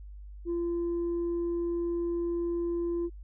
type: tone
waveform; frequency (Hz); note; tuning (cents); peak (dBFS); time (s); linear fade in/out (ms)
sine; 342.7; F4; -33; -26; 0.45-3.1; 50
effects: tanh soft clip ceiling -26 dBFS + added 50 Hz sine -42 dBFS peak until 3.23 s